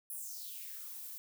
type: noise with high-pass filter sweep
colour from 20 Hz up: violet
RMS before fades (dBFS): -45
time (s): 0.1-1.18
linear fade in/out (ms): 0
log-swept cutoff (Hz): 11000 to 430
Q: 4
effects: none